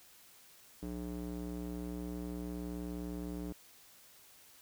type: tone with band-pass filter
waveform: square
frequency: 59.8 Hz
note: A#1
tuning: 45 cents sharp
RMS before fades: -41 dBFS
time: 0.82-3.53 s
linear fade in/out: 10 ms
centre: 280 Hz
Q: 1.5
effects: white hiss -60 dBFS RMS until 4.61 s